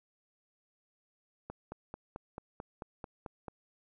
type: click train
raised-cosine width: 1 ms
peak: -27 dBFS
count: 10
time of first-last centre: 1.5-3.482 s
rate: 4.54 Hz
effects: none